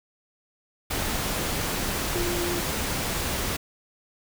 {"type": "tone in noise", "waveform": "sine", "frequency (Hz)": 349.2, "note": "F4", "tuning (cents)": 0, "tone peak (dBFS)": -28, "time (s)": [2.15, 2.6], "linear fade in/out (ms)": 10, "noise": "pink", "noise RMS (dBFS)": -28, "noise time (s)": [0.9, 3.57], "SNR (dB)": -3, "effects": []}